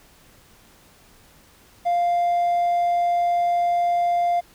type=tone; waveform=triangle; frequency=698 Hz; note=F5; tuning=1 cent flat; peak=-15 dBFS; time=1.85-4.41 s; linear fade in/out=20 ms; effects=tanh soft clip ceiling -12 dBFS + pink hiss -53 dBFS RMS until 4.54 s